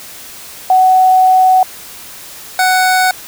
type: tone pair in turn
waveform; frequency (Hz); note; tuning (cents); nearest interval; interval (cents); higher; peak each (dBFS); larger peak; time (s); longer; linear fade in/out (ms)
sine / 25% pulse; 747 / 743.1; F#5 / F#5; +16 / +7; unison; 9; first; -5; neither; 0.7-1.63 / 2.59-3.11; first; 2
effects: white hiss -32 dBFS RMS until 3.27 s